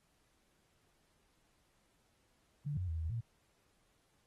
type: tone with pitch steps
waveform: sine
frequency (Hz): 145.8 / 91.2 / 81.2 / 80.4 / 115.6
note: D3 / F#2 / E2 / E2 / A#2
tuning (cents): -12 / -24 / -26 / -43 / -14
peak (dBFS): -35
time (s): 2.66-3.21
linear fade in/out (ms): 10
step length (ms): 110
effects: pink hiss -75 dBFS RMS until 4.26 s + AAC 32 kbps